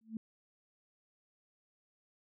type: tone with exponential growth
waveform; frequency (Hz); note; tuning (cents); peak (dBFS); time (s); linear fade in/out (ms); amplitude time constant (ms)
sine; 222; A3; +16; -33; 0.01-0.17; 2; 33
effects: none